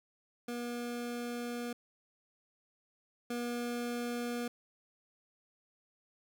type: tone pair in turn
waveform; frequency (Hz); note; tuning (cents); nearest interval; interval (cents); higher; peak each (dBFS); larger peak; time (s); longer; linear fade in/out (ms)
25% pulse; 240 / 240; B3 / B3; -49 / -49; unison; 0; neither; -33 / -31; second; 0.48-1.73 / 3.3-4.48; first; 5
effects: none